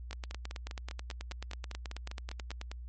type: two click trains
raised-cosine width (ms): 0.2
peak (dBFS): -23 / -24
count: 24 / 14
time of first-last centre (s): 0.13-2.614 / 0.11-2.715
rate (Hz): 9.26 / 4.99
effects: added 60 Hz sine -41 dBFS peak until 2.88 s + MP3 32 kbps